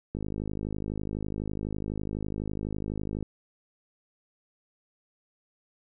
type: click train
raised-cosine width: 3 ms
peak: -20 dBFS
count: 161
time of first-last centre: 0.15-3.227 s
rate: 52 Hz
effects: none